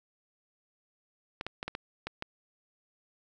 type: clicks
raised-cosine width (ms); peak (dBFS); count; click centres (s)
0.3; -19; 7; 1.411 / 1.466 / 1.629 / 1.68 / 1.751 / 2.07 / 2.224
effects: none